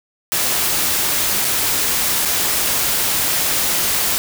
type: noise with dropouts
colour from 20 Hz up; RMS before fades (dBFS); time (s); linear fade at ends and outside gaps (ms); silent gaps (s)
white; -18; 0.32-4.18; 0; 1.446-1.45 / 2.251-2.256
effects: none